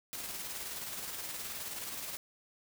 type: noise with tremolo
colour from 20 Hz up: white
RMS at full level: -40 dBFS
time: 0.13-2.17 s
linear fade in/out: 0 ms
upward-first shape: square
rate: 19 Hz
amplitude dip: 30%
effects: none